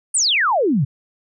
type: exponential sweep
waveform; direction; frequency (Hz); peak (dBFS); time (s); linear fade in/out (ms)
sine; down; 9600 to 120; -14; 0.14-0.85; 10
effects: none